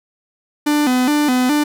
45% pulse tone with vibrato, 273.4 Hz, C#4, 24 cents flat, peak -13 dBFS, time 0.66-1.64 s, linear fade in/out 10 ms, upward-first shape square, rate 2.4 Hz, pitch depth 140 cents each way, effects none

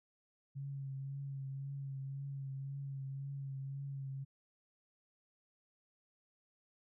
sine tone with vibrato, 137.2 Hz, C#3, 17 cents flat, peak -40 dBFS, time 0.55-4.25 s, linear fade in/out 20 ms, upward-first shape triangle, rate 1.9 Hz, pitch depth 33 cents each way, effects none

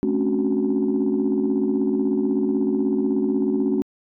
sine tone cluster, 216.6 / 267 / 283.2 / 372.2 Hz, A3 / C4 / C#4 / F#4, -27 / +35 / +37 / +10 cents, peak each -23 dBFS, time 0.03-3.82 s, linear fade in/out 0 ms, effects tanh soft clip ceiling -12 dBFS

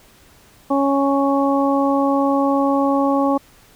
harmonic tone, 277.2 Hz, C#4, in tune, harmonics 1 / 2 / 3 / 4, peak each -17 / -20 / -22 / -23 dBFS, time 0.7-3.38 s, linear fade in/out 10 ms, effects pink hiss -50 dBFS RMS until 3.75 s

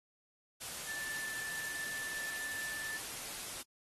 sine tone in noise, 1760 Hz, A6, in tune, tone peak -40 dBFS, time 0.87-2.99 s, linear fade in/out 20 ms, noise white, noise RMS -43 dBFS, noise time 0.6-3.63 s, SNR 0 dB, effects AAC 32 kbps

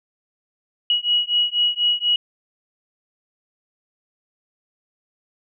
sine beating tone pair, 2909 / 2913.1 Hz, F#7 / F#7, -30 / -28 cents, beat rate 4.1 Hz, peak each -20 dBFS, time 0.9-2.16 s, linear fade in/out 2 ms, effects none

